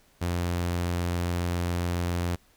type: tone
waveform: sawtooth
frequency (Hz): 87.31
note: F2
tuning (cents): 0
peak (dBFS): -22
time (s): 0.21-2.36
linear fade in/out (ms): 10
effects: pink hiss -62 dBFS RMS until 2.56 s